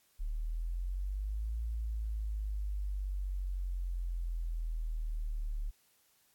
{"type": "exponential two-way sweep", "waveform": "sine", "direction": "up then down", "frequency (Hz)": [36.48, 56.4, 36.48], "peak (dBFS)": -33, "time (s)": [0.19, 5.71], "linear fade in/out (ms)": 20, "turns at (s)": 1.6, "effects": ["white hiss -70 dBFS RMS until 6.34 s", "AAC 64 kbps"]}